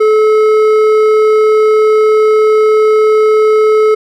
sine tone with hard clipping, 431.6 Hz, A4, 33 cents flat, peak -7 dBFS, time 0-3.95 s, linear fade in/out 10 ms, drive 8 dB, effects none

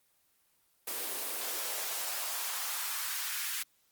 white noise with high-pass filter sweep, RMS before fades -36 dBFS, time 0.87-3.63 s, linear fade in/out 5 ms, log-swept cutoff 310 to 1700 Hz, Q 1.5, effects white hiss -71 dBFS RMS until 3.91 s + Opus 24 kbps

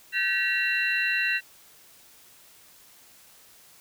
sine tone cluster, 1540 / 1731 / 1921 / 2726 / 4010 Hz, G6 / A6 / B6 / F7 / B7, -31 / -29 / -48 / -43 / +26 cents, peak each -30 / -34 / -28 / -26 / -35 dBFS, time 0.12-1.41 s, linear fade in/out 50 ms, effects white hiss -54 dBFS RMS until 3.8 s

